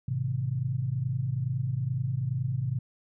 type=tone cluster; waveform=sine; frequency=107.3 / 129.6 / 159.1 Hz; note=A2 / C3 / D#3; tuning=-43 / -16 / +39 cents; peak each=-33 / -28 / -37 dBFS; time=0.08-2.79 s; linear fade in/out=5 ms; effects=none